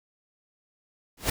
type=noise with exponential growth; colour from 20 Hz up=pink; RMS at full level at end=-20 dBFS; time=1.17-1.3 s; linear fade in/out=5 ms; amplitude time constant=28 ms; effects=none